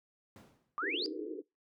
brown noise with exponential decay, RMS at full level -44 dBFS, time 0.36-0.81 s, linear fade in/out 1 ms, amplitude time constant 96 ms
sine exponential sweep, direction up, 1138 to 5000 Hz, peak -33 dBFS, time 0.78-1.06 s, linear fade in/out 0 ms
pink band-pass noise, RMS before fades -40 dBFS, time 0.82-1.42 s, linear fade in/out 10 ms, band 290 to 470 Hz, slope 96 dB/octave
effects noise-tail reverb RT60 0.2 s tail -22 dB re dry + high-pass 150 Hz 12 dB/octave

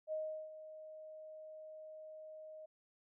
sine tone with ADSR envelope, 624 Hz, D#5, 5 cents sharp, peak -36 dBFS, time 0.07-2.66 s, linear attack 53 ms, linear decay 370 ms, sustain -13 dB, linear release 9 ms, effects none

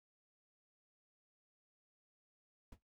brown noise with exponential decay, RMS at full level -45 dBFS, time 2.72-2.79 s, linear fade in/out 5 ms, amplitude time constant 15 ms, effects noise-tail reverb RT60 0.2 s tail -22 dB re dry

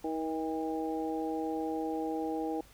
harmonic tone with a mistuned harmonic, 159 Hz, D#3, 38 cents sharp, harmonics 2 / 3 / 4 / 5, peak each -34 / -37 / -44 / -38 dBFS, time 0.04-2.61 s, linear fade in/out 5 ms, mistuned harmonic 5, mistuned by +22 cents, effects added 50 Hz sine -61 dBFS peak until 2.73 s + pink hiss -59 dBFS RMS until 2.73 s

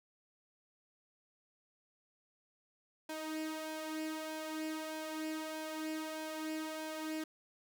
sawtooth tone with flanger, 313.5 Hz, D#4, 13 cents sharp, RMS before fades -41 dBFS, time 3.09-7.24 s, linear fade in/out 5 ms, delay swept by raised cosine 1.2 to 2.8 ms, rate 1.6 Hz, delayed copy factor +0.55, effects none

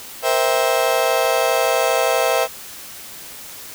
35% pulse chord, C dominant seventh, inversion third, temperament just, 470.9 / 523.3 / 654.1 / 784.9 Hz, Bb4 / C5 / E5 / G5, +18 / 0 / -14 / +2 cents, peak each -21 / -19 / -18 / -21 dBFS, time 0.22-2.48 s, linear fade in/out 50 ms, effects white hiss -36 dBFS RMS until 3.74 s

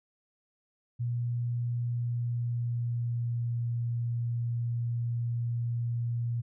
sine tone with pitch glide, 120 to 118.35 Hz, B2 to A#2, -49 to +27 cents, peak -28 dBFS, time 0.99-6.42 s, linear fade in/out 20 ms, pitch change -24 cents, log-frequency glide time 1.86-3.62 s, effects none

